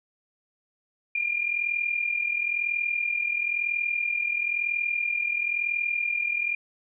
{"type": "tone with amplitude modulation", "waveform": "sine", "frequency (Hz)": 2405, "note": "D7", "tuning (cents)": 41, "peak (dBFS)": -21, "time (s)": [1.15, 6.55], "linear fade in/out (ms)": 5, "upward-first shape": "sine", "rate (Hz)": 41, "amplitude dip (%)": 70, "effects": []}